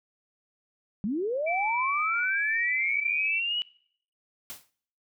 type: linear sweep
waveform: sine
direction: up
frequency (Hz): 185 to 2960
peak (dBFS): -26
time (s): 1.04-3.62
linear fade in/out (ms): 0
type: tone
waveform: sine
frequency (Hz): 2322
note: D7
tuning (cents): -20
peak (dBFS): -28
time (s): 1.46-3.4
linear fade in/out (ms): 20
type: noise with exponential decay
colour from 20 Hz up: white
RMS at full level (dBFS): -36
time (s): 4.5-4.7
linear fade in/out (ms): 0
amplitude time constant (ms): 42
effects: noise-tail reverb RT60 0.6 s tail -22 dB re dry